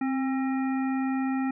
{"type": "harmonic tone with a mistuned harmonic", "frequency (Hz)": 268.4, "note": "C4", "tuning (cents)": 44, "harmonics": [1, 3, 5, 7, 9], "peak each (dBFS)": [-25, -35, -40, -41, -45], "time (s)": [0.01, 1.51], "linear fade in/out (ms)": 5, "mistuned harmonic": 1, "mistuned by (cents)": -32, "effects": []}